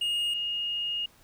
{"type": "tone pair in turn", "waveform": ["triangle", "sine"], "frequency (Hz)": [2853, 2853], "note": ["F7", "F7"], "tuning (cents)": [36, 36], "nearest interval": "unison", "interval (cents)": 0, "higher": "neither", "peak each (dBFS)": [-24, -28], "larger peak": "first", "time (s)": [[0.01, 0.34], [0.34, 1.06]], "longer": "second", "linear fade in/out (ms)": 5, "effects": ["pink hiss -59 dBFS RMS until 1.23 s"]}